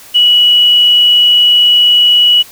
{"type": "tone with quantisation", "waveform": "sine", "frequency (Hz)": 2932, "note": "F#7", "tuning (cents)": -16, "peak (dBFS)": -4, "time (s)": [0.14, 2.43], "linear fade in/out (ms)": 20, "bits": 5, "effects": ["white hiss -36 dBFS RMS until 2.51 s"]}